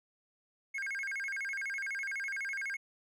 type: tone with vibrato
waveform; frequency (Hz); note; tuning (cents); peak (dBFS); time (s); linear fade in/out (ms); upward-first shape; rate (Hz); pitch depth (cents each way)
triangle; 1864.7; A#6; 0; -33; 0.74-2.77; 10; square; 12; 270
effects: none